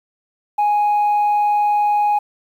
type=tone; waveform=sine; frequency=830.6 Hz; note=G#5; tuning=in tune; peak=-11 dBFS; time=0.58-2.19 s; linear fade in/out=10 ms; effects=tanh soft clip ceiling -12 dBFS + 8-bit